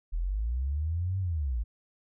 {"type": "linear two-way sweep", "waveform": "sine", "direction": "up then down", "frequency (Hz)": [38.09, 97, 51.7], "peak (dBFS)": -27, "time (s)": [0.12, 1.64], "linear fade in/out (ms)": 20, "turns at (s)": 1.19, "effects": []}